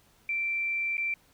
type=tone with dropouts; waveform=sine; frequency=2347 Hz; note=D7; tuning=2 cents flat; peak=-27 dBFS; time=0.29-1.14 s; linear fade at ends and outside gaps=2 ms; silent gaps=0.97-0.979 s; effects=pink hiss -63 dBFS RMS until 1.33 s